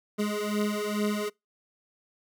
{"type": "beating tone pair", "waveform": "25% pulse", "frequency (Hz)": [207.7, 210], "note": ["G#3", "G#3"], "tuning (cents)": [0, 19], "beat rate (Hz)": 2.3, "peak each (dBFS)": -26, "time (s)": [0.18, 1.3], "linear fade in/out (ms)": 20, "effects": ["noise-tail reverb RT60 0.2 s tail -25 dB re dry"]}